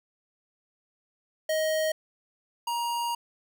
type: tone pair in turn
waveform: square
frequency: 628 / 944.2 Hz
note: D#5 / A#5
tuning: +16 / +22 cents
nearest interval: perfect fifth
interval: 706 cents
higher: second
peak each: -25 / -28 dBFS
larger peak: first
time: 1.49-1.92 / 2.67-3.15 s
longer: second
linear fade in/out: 5 ms
effects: none